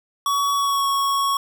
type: tone with pitch glide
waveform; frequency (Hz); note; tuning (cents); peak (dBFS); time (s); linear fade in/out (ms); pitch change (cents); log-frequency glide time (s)
square; 1127 to 1107.6; C#6 to C#6; +28 to -2; -19; 0.26-1.37; 2; -30; 0.56-0.86
effects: none